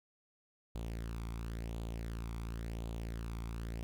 sawtooth tone with flanger, 56.7 Hz, A#1, 47 cents flat, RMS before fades -41 dBFS, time 0.75-3.83 s, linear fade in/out 0 ms, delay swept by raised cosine 0.27 to 0.88 ms, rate 0.94 Hz, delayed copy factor +0.55, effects none

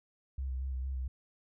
sine tone with vibrato, 65.41 Hz, C2, in tune, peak -33 dBFS, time 0.38-1.08 s, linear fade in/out 5 ms, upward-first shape square, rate 4.4 Hz, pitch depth 31 cents each way, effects none

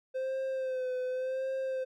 triangle tone with vibrato, 518 Hz, C5, 17 cents flat, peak -29 dBFS, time 0.14-1.85 s, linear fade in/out 20 ms, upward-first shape sine, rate 0.89 Hz, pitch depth 40 cents each way, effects none

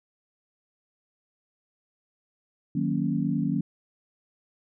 sine chord, D# minor seventh, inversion none, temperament equal, 155.56 / 185 / 233.1 / 277.2 Hz, D#3 / F#3 / A#3 / C#4, 0 / 0 / 0 / 0 cents, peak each -29 dBFS, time 2.75-3.61 s, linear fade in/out 5 ms, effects none

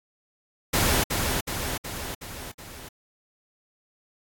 pink noise with echo, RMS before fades -22 dBFS, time 0.73-1.04 s, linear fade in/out 10 ms, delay 370 ms, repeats 5, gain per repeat -4 dB, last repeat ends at 2.89 s, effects AAC 64 kbps

